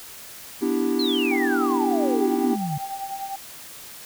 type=chord; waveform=triangle; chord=E minor seventh; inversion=second; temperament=equal; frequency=246.9 / 293.7 / 329.6 / 392 Hz; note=B3 / D4 / E4 / G4; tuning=0 / 0 / 0 / 0 cents; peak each=-24 dBFS; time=0.61-2.56 s; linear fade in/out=20 ms
type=exponential sweep; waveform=sine; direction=down; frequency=4325 to 140 Hz; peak=-25 dBFS; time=0.99-2.78 s; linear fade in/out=5 ms
type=tone with tremolo; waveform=sine; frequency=784 Hz; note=G5; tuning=in tune; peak=-26 dBFS; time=1.31-3.36 s; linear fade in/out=5 ms; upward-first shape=triangle; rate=10 Hz; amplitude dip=70%
effects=white hiss -41 dBFS RMS until 4.05 s